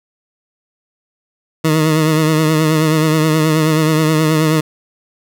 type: tone with vibrato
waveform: 20% pulse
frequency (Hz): 156.7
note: D#3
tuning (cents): +13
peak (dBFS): -6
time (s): 1.64-4.61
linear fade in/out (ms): 10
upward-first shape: triangle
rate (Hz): 9.4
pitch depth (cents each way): 49
effects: none